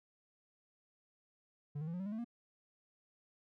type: tone with pitch steps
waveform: triangle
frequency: 145.5 / 155.94 / 167.14 / 179.13 / 191.99 / 205.8 / 220.5 / 236.4 Hz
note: D3 / D#3 / E3 / F3 / G3 / G#3 / A3 / A#3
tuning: -16 / +4 / +24 / +44 / -36 / -16 / +4 / +24 cents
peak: -36 dBFS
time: 1.75-2.246 s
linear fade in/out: 10 ms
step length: 62 ms
effects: none